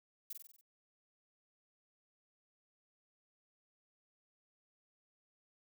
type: noise with echo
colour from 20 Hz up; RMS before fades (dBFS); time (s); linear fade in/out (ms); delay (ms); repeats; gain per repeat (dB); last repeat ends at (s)
violet; -44; 0.3-0.33; 5; 47; 6; -4; 0.612
effects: none

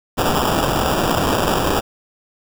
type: noise with sample-and-hold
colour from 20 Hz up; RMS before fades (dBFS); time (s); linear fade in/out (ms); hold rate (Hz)
violet; -18; 0.17-1.81; 20; 2100
effects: none

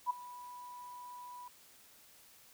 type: tone with ADSR envelope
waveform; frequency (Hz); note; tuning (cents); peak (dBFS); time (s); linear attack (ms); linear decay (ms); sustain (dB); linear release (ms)
sine; 984; B5; -7; -27; 0.06-1.48; 41; 11; -19; 3
effects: white hiss -61 dBFS RMS until 2.53 s

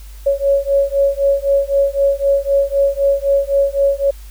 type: beating tone pair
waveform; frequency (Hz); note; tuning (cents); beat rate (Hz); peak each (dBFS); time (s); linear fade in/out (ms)
sine; 554.4 / 558.3; C#5 / C#5; 0 / +12; 3.9; -15; 0.26-4.11; 10
effects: added 50 Hz sine -32 dBFS peak until 4.3 s + white hiss -46 dBFS RMS until 4.3 s

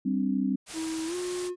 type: chord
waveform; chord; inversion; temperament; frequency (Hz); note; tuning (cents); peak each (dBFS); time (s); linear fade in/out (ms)
sine; G suspended fourth; none; equal; 196 / 261.6 / 293.7; G3 / C4 / D4; 0 / 0 / 0; -28 / -27 / -33; 0.05-0.56; 10
type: noise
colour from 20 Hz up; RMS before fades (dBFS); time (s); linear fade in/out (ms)
white; -38; 0.66-1.51; 50
type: tone with pitch glide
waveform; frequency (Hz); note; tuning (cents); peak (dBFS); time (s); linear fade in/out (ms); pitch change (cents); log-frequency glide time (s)
triangle; 321.5 to 358.8; E4 to F4; -43 to +47; -28; 0.73-1.56; 50; +190; 1.06-1.15
effects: resampled to 22050 Hz

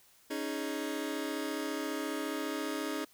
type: chord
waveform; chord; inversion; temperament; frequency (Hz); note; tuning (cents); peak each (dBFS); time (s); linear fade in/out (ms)
sawtooth; C# suspended second; none; just; 277.2 / 311.8 / 415.8; C#4 / D#4 / G#4; 0 / +4 / +2; -34 / -33 / -36; 0.3-3.05; 10
effects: white hiss -63 dBFS RMS until 3.13 s

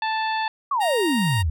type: harmonic tone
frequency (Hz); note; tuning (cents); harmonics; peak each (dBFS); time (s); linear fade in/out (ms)
880; A5; 0; 1 / 2 / 3 / 4 / 5; -23 / -29 / -33 / -35 / -37; 0.02-0.48; 2
type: exponential sweep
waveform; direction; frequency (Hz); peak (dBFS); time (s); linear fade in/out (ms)
sine; down; 1180 to 71.3; -19; 0.71-1.5; 5
type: tone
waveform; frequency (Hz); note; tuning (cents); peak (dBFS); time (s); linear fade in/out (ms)
15% pulse; 932.3; A#5; 0; -18; 0.8-1.43; 20
effects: none

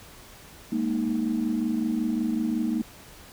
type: chord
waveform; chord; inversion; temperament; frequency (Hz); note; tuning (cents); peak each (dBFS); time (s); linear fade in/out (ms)
sine; Ab suspended second; none; equal; 207.7 / 233.1 / 311.1; Ab3 / Bb3 / Eb4; 0 / 0 / 0; -30 / -25 / -28; 0.72-2.82; 5
effects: tanh soft clip ceiling -16 dBFS + pink hiss -48 dBFS RMS until 3.32 s

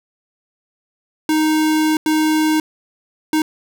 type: tone bursts at uneven times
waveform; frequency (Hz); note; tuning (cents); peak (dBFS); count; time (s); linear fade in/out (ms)
square; 311.1; D#4; 0; -14; 3; 1.29-1.97 / 2.06-2.6 / 3.33-3.42; 2
effects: none

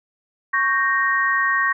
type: chord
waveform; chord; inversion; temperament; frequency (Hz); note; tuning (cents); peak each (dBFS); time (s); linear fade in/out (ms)
sine; G diminished; second; equal; 1108.7 / 1568 / 1864.7; Db6 / G6 / Bb6; 0 / 0 / 0; -21 / -24 / -19; 0.53-1.73; 10
effects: none

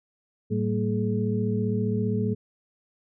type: tone cluster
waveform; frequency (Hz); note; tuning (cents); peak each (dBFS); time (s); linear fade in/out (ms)
sine; 110.3 / 193.3 / 228.4 / 424.1; A2 / G3 / A#3 / G#4; +5 / -24 / -35 / +36; -27 / -28 / -29 / -30; 0.5-2.35; 20
effects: none

